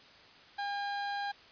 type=tone; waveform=30% pulse; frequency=808 Hz; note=G#5; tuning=48 cents flat; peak=-31 dBFS; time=0.58-1.32 s; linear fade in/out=10 ms; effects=white hiss -56 dBFS RMS until 1.51 s + resampled to 11025 Hz